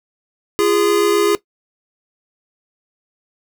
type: tone pair together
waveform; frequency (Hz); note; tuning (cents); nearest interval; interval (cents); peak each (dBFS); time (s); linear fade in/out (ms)
square; 343.7 / 411.1; F4 / G#4; -28 / -18; minor third; 310; -18 / -15; 0.59-1.35; 0
effects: noise-tail reverb RT60 0.1 s tail -17 dB re dry